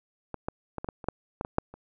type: clicks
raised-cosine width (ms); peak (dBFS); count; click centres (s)
1; -20 / -16 / -19 / -20 / -18 / -27 / -12 / -16 / -20 / -8 / -30; 11; 0.343 / 0.485 / 0.783 / 0.845 / 0.888 / 1.042 / 1.086 / 1.411 / 1.449 / 1.584 / 1.74
effects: none